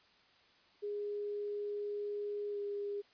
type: tone with pitch glide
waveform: sine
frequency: 412.3 to 406.9 Hz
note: G#4 to G#4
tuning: -13 to -35 cents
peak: -36 dBFS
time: 0.82-3.02 s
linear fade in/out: 20 ms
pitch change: -22 cents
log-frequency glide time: 2.51-2.58 s
effects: white hiss -66 dBFS RMS until 3.13 s + resampled to 11025 Hz